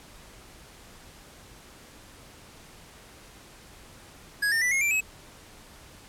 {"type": "tone with pitch steps", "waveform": "square", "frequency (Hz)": [1663, 1813.5, 1977.7, 2157, 2352, 2565], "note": ["G#6", "A#6", "B6", "C#7", "D7", "E7"], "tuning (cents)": [2, -48, 2, -48, 2, -48], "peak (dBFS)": -23, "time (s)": [4.42, 5.008], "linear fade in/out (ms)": 10, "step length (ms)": 98, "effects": ["pink hiss -50 dBFS RMS until 6.08 s", "low-pass 12000 Hz 12 dB/octave"]}